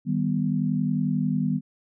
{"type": "chord", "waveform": "sine", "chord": "Eb augmented", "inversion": "none", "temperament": "equal", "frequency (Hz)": [155.56, 196, 246.9], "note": ["Eb3", "G3", "B3"], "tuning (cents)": [0, 0, 0], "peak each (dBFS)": -26, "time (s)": [0.05, 1.61], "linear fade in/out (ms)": 50, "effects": []}